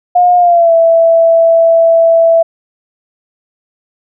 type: tone with pitch glide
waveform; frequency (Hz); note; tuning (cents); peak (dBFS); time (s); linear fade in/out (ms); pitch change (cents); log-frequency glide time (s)
sine; 714 to 662.3; F5 to E5; +38 to +8; -4; 0.15-2.43; 10; -130; 0.37-0.73
effects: none